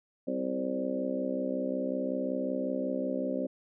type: harmonic tone with a mistuned harmonic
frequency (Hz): 65.41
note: C2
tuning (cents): 0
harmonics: 3 / 4 / 5 / 6 / 7 / 8 / 9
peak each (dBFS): -39 / -33 / -41 / -40 / -45 / -35 / -37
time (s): 0.27-3.47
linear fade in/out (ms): 10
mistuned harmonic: 8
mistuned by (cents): +16
effects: none